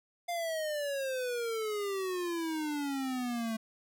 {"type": "exponential sweep", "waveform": "square", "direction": "down", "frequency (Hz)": [703, 220], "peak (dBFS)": -33, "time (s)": [0.28, 3.57], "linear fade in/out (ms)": 10, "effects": []}